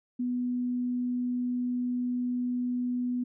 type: tone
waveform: sine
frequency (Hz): 246.9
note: B3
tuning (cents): 0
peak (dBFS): -27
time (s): 0.19-3.24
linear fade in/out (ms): 10
effects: none